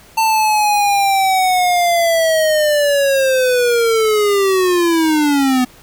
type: linear sweep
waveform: square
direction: down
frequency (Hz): 896 to 248.1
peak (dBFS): -12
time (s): 0.17-5.65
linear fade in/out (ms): 10
effects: pink hiss -44 dBFS RMS until 5.82 s